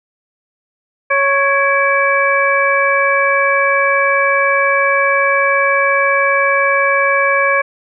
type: harmonic tone with a mistuned harmonic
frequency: 554.4 Hz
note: C#5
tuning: in tune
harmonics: 1 / 2 / 3 / 4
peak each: -16 / -16 / -16 / -16 dBFS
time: 1.1-7.62 s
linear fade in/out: 10 ms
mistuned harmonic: 4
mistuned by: +67 cents
effects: none